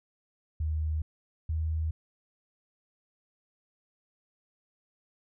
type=tone pair in turn; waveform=sine; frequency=77.78 / 79.41 Hz; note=D#2 / D#2; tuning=0 / +36 cents; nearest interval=unison; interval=36 cents; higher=second; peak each=-27 dBFS; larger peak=neither; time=0.6-1.02 / 1.49-1.91 s; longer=neither; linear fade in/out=5 ms; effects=none